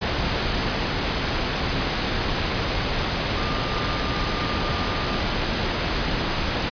sine tone in noise, 1203 Hz, D6, 41 cents sharp, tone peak -33 dBFS, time 3.36-5.21 s, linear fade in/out 20 ms, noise pink, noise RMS -24 dBFS, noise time 0.01-6.7 s, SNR -12 dB, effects resampled to 11025 Hz

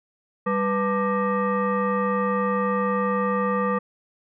sine tone with frequency modulation, 493.9 Hz, B4, in tune, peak -20 dBFS, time 0.46-3.79 s, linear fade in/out 10 ms, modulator 691 Hz, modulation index 1.4, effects none

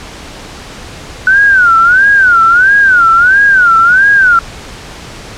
sine tone with vibrato, 1481 Hz, F#6, 1 cent sharp, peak -3 dBFS, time 1.27-4.39 s, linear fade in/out 2 ms, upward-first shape sine, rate 1.5 Hz, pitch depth 180 cents each way, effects pink hiss -28 dBFS RMS until 5.37 s + low-pass 7000 Hz 12 dB/octave

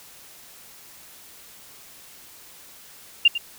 sine tone with echo, 2794 Hz, F7, in tune, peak -10 dBFS, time 3.25-3.28 s, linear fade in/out 5 ms, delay 100 ms, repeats 1, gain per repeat -13 dB, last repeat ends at 3.38 s, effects white hiss -47 dBFS RMS until 3.58 s

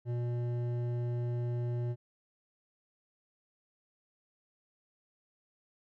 sine tone with hard clipping, 120.6 Hz, B2, 41 cents flat, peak -33 dBFS, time 0.05-1.96 s, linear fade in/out 50 ms, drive 10 dB, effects none

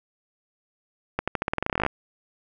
accelerating click train, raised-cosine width 0.5 ms, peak -9 dBFS, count 18, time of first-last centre 1.19-1.864 s, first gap 86 ms, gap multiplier 0.89, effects none

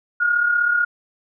sine tone pair together, 1396.9 / 1432.9 Hz, F6 / F6, 0 / +44 cents, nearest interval unison, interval 44 cents, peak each -24 / -16 dBFS, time 0.2-0.85 s, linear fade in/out 10 ms, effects none

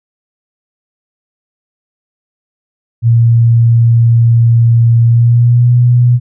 sine tone with pitch glide, 116.54 to 122.05 Hz, A#2 to B2, 0 to -20 cents, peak -4 dBFS, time 3.02-6.2 s, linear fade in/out 50 ms, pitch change +80 cents, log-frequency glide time 5.04-5.73 s, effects none

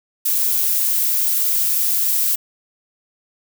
violet noise, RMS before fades -18 dBFS, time 0.25-2.36 s, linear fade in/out 10 ms, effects none

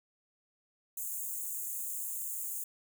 white high-pass noise, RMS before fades -38 dBFS, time 0.97-2.64 s, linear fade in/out 5 ms, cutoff 6600 Hz, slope 96 dB/octave, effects none

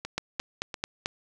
two click trains, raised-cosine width 0.2 ms, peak -11 / -17 dBFS, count 5 / 3, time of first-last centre 0.18-1.059 / 0.05-0.742 s, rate 4.55 / 2.89 Hz, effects none

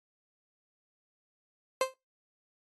30% pulse tone with exponential decay, 523 Hz, C5, 1 cent flat, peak -20 dBFS, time 1.81-1.94 s, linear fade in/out 2 ms, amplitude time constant 28 ms, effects noise-tail reverb RT60 0.2 s tail -21 dB re dry + AAC 32 kbps

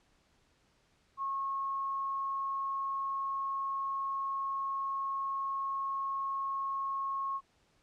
sine tone, 1090 Hz, C#6, 29 cents flat, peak -32 dBFS, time 1.17-7.41 s, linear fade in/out 50 ms, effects pink hiss -70 dBFS RMS until 7.82 s + low-pass 7000 Hz 12 dB/octave

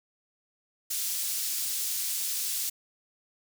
pink high-pass noise, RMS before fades -31 dBFS, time 0.9-2.7 s, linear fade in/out 10 ms, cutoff 5800 Hz, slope 12 dB/octave, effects none

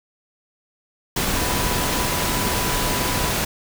sine tone in noise, 987.8 Hz, B5, in tune, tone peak -30 dBFS, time 1.36-3.31 s, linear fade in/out 5 ms, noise pink, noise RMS -22 dBFS, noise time 1.16-3.45 s, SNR -11 dB, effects none

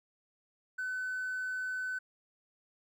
triangle tone with hard clipping, 1511 Hz, F#6, 36 cents sharp, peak -34 dBFS, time 0.78-1.99 s, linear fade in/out 10 ms, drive 4 dB, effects none

